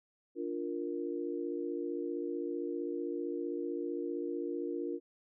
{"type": "chord", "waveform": "sine", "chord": "Bb major", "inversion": "first", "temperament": "equal", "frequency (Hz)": [293.7, 349.2, 466.2], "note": ["D4", "F4", "Bb4"], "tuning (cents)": [0, 0, 0], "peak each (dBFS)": [-39, -37, -40], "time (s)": [0.35, 5], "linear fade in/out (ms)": 50, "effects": []}